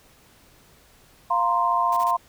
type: chord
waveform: sine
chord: F suspended fourth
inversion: none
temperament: equal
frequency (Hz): 698.5 / 932.3 / 1046.5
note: F5 / Bb5 / C6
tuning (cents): 0 / 0 / 0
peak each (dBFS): -25 / -24 / -21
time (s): 1.3-2.17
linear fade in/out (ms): 10
type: noise bursts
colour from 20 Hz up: white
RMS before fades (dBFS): -40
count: 3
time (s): 1.92-2.111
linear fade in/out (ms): 5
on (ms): 47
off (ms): 25
effects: pink hiss -55 dBFS RMS until 2.28 s